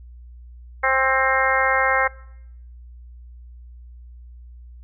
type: harmonic tone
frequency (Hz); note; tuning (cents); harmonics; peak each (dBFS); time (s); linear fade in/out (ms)
264.7; C4; +20; 2 / 3 / 4 / 5 / 6 / 7 / 8; -24 / -24 / -24 / -24 / -24 / -24 / -24; 0.83-2.08; 10
effects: noise-tail reverb RT60 0.8 s tail -23 dB re dry + added 60 Hz sine -39 dBFS peak until 4.83 s